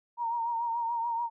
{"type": "tone with vibrato", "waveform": "sine", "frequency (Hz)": 932.3, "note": "A#5", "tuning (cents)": 0, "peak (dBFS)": -28, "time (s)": [0.17, 1.3], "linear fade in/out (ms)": 50, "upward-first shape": "triangle", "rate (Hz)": 6.9, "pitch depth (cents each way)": 53, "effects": []}